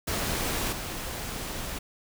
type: noise with level steps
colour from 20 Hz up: pink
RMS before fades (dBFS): -29 / -35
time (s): 0.07-1.79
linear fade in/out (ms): 10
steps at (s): 0.72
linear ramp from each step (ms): 10
effects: none